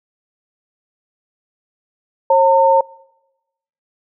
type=tone pair together; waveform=sine; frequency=539.9 / 908 Hz; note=C#5 / A#5; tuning=-46 / -46 cents; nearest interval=major sixth; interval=900 cents; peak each=-11 dBFS; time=2.3-2.81 s; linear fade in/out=5 ms; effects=noise-tail reverb RT60 1.0 s tail -25 dB re dry